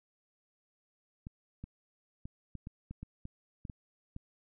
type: clicks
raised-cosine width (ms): 5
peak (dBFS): -30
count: 11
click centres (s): 1.269 / 1.64 / 2.255 / 2.553 / 2.671 / 2.91 / 3.03 / 3.254 / 3.652 / 3.698 / 4.164
effects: none